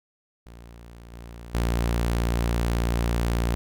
sawtooth tone with level steps, 58.27 Hz, A#1, in tune, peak -39 / -35 / -18 dBFS, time 0.46-3.55 s, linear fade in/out 0 ms, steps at 1.12 / 1.54 s, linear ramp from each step 10 ms, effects none

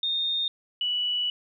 sine tone pair in turn, 3666 / 2951 Hz, A#7 / F#7, -30 / -5 cents, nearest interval major third, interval 375 cents, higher first, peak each -24 dBFS, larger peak neither, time 0.03-0.48 / 0.81-1.3 s, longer second, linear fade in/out 2 ms, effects 11-bit

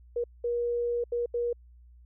sine tone bursts at uneven times, 477.3 Hz, A#4, 41 cents sharp, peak -26 dBFS, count 4, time 0.16-0.24 / 0.44-1.04 / 1.12-1.26 / 1.34-1.53 s, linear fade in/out 5 ms, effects added 60 Hz sine -51 dBFS peak until 2.05 s

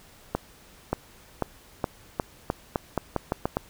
accelerating click train, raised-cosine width 1 ms, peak -10 dBFS, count 12, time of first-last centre 0.35-3.57 s, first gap 580 ms, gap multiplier 0.85, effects pink hiss -53 dBFS RMS until 3.69 s

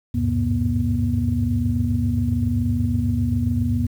sine tone cluster, 76.3 / 97.3 / 105.1 / 124.3 / 240.9 Hz, D#2 / G2 / G#2 / B2 / B3, -33 / -12 / +21 / +12 / -43 cents, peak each -25 / -22 / -31 / -26 / -22 dBFS, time 0.14-3.87 s, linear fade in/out 10 ms, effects tanh soft clip ceiling -8 dBFS + 8-bit

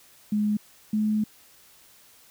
sine tone pair in turn, 209.8 / 213.8 Hz, G#3 / A3, +18 / -49 cents, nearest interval unison, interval 33 cents, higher second, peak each -21 dBFS, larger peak neither, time 0.32-0.57 / 0.93-1.24 s, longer second, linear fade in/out 5 ms, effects white hiss -55 dBFS RMS until 2.3 s

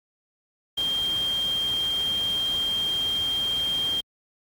sine tone in noise, 3192 Hz, G7, 31 cents sharp, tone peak -23 dBFS, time 0.77-4.01 s, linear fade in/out 10 ms, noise pink, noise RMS -38 dBFS, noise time 0.77-4.01 s, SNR +12 dB, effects high-pass 60 Hz 12 dB/octave + Opus 48 kbps

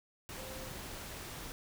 sine tone in noise, 523.3 Hz, C5, in tune, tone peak -48 dBFS, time 0.38-0.68 s, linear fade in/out 0 ms, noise pink, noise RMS -45 dBFS, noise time 0.29-1.52 s, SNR -6 dB, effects none

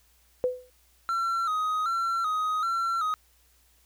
sine tone with exponential decay, 502 Hz, B4, 28 cents sharp, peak -19 dBFS, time 0.44-0.7 s, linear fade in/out 0 ms, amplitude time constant 55 ms
triangle tone with vibrato, 1304 Hz, E6, 19 cents flat, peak -23 dBFS, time 1.09-3.14 s, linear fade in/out 0 ms, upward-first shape square, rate 1.3 Hz, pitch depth 67 cents each way
effects added 60 Hz sine -64 dBFS peak until 3.85 s + white hiss -64 dBFS RMS until 3.85 s

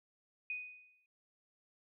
sine tone with exponential decay, 2489 Hz, D#7, in tune, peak -35 dBFS, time 0.5-1.06 s, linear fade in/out 2 ms, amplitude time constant 120 ms, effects none

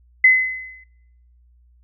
sine tone with exponential decay, 2035 Hz, C7, 49 cents flat, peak -6 dBFS, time 0.24-0.84 s, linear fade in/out 5 ms, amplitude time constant 130 ms, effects noise-tail reverb RT60 0.8 s tail -22 dB re dry + added 60 Hz sine -51 dBFS peak until 1.83 s

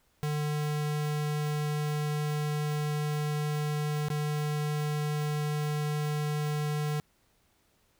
square tone with dropouts, 149.6 Hz, D3, 32 cents sharp, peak -29 dBFS, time 0.23-7 s, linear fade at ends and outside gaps 0 ms, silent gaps 4.084-4.102 s, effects pink hiss -69 dBFS RMS until 7.99 s

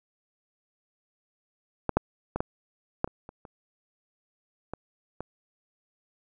clicks, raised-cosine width 1 ms, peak -11 / -6 / -15 / -12 / -10 / -28 / -28 / -30 / -20 / -20 dBFS, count 10, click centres 1.893 / 1.97 / 2.36 / 2.405 / 3.044 / 3.076 / 3.291 / 3.452 / 4.736 / 5.206 s, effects none

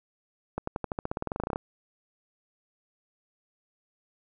accelerating click train, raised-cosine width 1 ms, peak -16 dBFS, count 19, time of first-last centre 0.58-1.559 s, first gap 94 ms, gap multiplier 0.93, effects none

